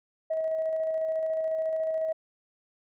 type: tone with tremolo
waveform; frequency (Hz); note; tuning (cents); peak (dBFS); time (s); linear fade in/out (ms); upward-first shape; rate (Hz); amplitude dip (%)
sine; 639; D#5; +46; -24; 0.3-2.13; 10; square; 14; 25
effects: tanh soft clip ceiling -21 dBFS